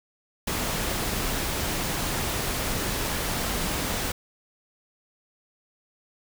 pink noise, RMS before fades -28 dBFS, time 0.47-4.12 s, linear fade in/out 5 ms, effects none

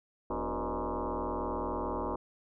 sine tone with frequency modulation, 293.7 Hz, D4, in tune, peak -31 dBFS, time 0.3-2.16 s, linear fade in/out 5 ms, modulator 109 Hz, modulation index 7.5, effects none

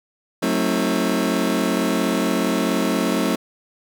30% pulse chord, F# diminished seventh, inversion none, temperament just, 185 / 222 / 266.4 / 319.7 Hz, F#3 / A3 / C4 / Eb4, 0 / +16 / +31 / +47 cents, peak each -22 / -21 / -21 / -22 dBFS, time 0.42-3.36 s, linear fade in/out 10 ms, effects none

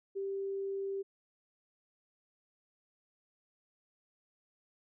sine tone, 392 Hz, G4, in tune, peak -34 dBFS, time 0.15-1.03 s, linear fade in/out 20 ms, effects none

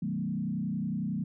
sine tone with frequency modulation, 196 Hz, G3, in tune, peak -29 dBFS, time 0.02-1.24 s, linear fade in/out 5 ms, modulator 31 Hz, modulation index 1.5, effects none

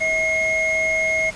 triangle tone pair together, 641 / 2154 Hz, E5 / C7, -49 / +50 cents, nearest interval octave + major sixth, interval 2099 cents, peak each -22 / -17 dBFS, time 0-1.31 s, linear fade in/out 20 ms, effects pink hiss -38 dBFS RMS until 1.35 s + resampled to 22050 Hz

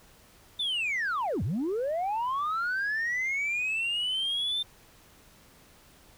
sine linear two-way sweep, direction down then up, 3600 to 78.1 to 3600 Hz, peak -25 dBFS, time 0.59-4.63 s, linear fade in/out 10 ms, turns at 1.43 s, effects tanh soft clip ceiling -25 dBFS + pink hiss -57 dBFS RMS until 6.17 s

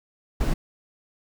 brown noise, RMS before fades -22 dBFS, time 0.4-0.54 s, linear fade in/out 10 ms, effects none

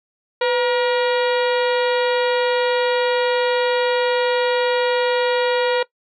harmonic tone with a mistuned harmonic, 476.4 Hz, A#4, 38 cents sharp, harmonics 1 / 2 / 3 / 4 / 5 / 6 / 7 / 8 / 9, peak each -17 / -23 / -27 / -29 / -31 / -33 / -34 / -35 / -36 dBFS, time 0.41-5.83 s, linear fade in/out 5 ms, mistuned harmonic 1, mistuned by +78 cents, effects noise-tail reverb RT60 0.1 s tail -20 dB re dry

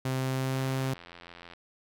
sawtooth tone with pitch glide, 130.9 to 132.57 Hz, C3 to C3, +1 to +23 cents, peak -24 dBFS, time 0.05-0.94 s, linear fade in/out 5 ms, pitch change +22 cents, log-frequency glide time 0.16-0.67 s
click train, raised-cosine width 0.3 ms, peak -30 dBFS, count 87, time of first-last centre 0.54-1.535 s, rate 86.4 Hz
effects none

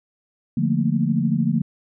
sine chord, Bb major seventh, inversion first, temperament equal, 146.83 / 174.61 / 220 / 233.1 Hz, D3 / F3 / A3 / Bb3, 0 / 0 / 0 / 0 cents, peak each -23 dBFS, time 0.57-1.62 s, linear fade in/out 5 ms, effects none

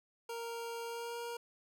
25% pulse tone with pitch glide, 465.1 to 471.3 Hz, A#4 to A#4, -4 to +19 cents, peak -36 dBFS, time 0.29-1.37 s, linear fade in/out 5 ms, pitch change +23 cents, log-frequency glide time 0.85-1.18 s, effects none

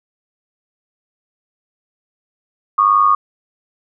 sine tone pair together, 1111.9 / 1213 Hz, C#6 / D#6, +5 / -44 cents, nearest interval major second, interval 151 cents, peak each -12 dBFS, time 2.78-3.15 s, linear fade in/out 5 ms, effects none

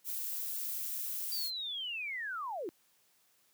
violet noise, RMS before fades -38 dBFS, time 0.04-1.51 s, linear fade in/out 50 ms
sine linear sweep, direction down, 4723 to 309.6 Hz, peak -36 dBFS, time 1.32-2.69 s, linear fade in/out 0 ms
effects white hiss -70 dBFS RMS until 3.53 s + high-pass 100 Hz 12 dB/octave

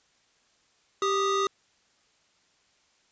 square tone pair together, 392 / 1241.4 Hz, G4 / D#6, 0 / -4 cents, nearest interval octave + minor sixth, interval 1996 cents, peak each -27 dBFS, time 1.02-1.47 s, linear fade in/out 2 ms, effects white hiss -66 dBFS RMS until 3.11 s + resampled to 16000 Hz

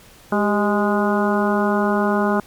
harmonic tone with a mistuned harmonic, 207.1 Hz, G#3, 5 cents flat, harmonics 1 / 2 / 3 / 4 / 5 / 6 / 7, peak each -19 / -22 / -24 / -25 / -26 / -27 / -27 dBFS, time 0.32-2.4 s, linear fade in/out 2 ms, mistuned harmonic 2, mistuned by -64 cents, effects pink hiss -47 dBFS RMS until 2.46 s + MP3 96 kbps

